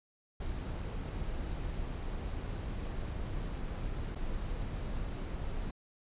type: noise with dropouts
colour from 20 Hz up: brown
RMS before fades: -37 dBFS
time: 0.4-5.71 s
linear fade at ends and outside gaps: 5 ms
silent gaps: 4.15-4.156 s
effects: resampled to 8000 Hz